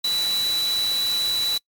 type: tone in noise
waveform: sine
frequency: 3951 Hz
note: B7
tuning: in tune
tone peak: -20 dBFS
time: 0.04-1.58 s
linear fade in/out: 5 ms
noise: white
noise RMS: -31 dBFS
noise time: 0.04-1.58 s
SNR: +8 dB
effects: noise-tail reverb RT60 0.1 s tail -25 dB re dry + MP3 96 kbps